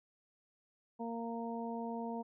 harmonic tone, 231.4 Hz, A#3, 13 cents flat, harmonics 1 / 2 / 3 / 4, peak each -40 / -44 / -45 / -45 dBFS, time 0.99-2.23 s, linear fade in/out 20 ms, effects none

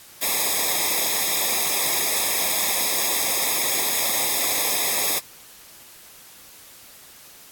white noise with comb filter, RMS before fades -22 dBFS, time 0.21-5.2 s, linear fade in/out 20 ms, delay 0.68 ms, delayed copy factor -0.95, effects white hiss -46 dBFS RMS until 7.51 s + AAC 64 kbps

